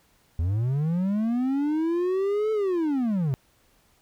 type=linear two-way sweep; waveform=triangle; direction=up then down; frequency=78.1 to 440 to 124.7 Hz; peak=-20 dBFS; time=0.39-3.34 s; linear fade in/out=0 ms; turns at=2.52 s; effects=pink hiss -63 dBFS RMS until 4.01 s